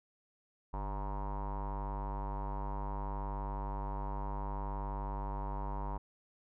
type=tone with low-pass filter; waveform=square; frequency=49.67 Hz; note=G1; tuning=24 cents sharp; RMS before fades=-38 dBFS; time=0.73-5.98 s; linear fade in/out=10 ms; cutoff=950 Hz; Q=8.1; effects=none